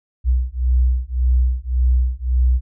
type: beating tone pair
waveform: sine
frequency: 61.6 / 63.4 Hz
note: B1 / B1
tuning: -4 / +46 cents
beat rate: 1.8 Hz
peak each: -17 dBFS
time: 0.24-2.61 s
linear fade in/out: 50 ms
effects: none